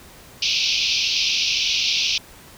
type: band-pass noise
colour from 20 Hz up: pink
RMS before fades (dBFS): -21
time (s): 0.42-2.18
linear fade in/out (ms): 5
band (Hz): 2400 to 5900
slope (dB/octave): 96
effects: pink hiss -45 dBFS RMS until 2.57 s